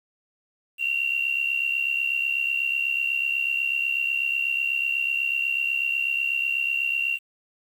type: tone with amplitude modulation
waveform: sine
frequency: 2753 Hz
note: F7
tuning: 25 cents flat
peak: -19 dBFS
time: 0.78-7.19 s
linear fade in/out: 50 ms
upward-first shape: sine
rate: 68.1 Hz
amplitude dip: 70%
effects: 8-bit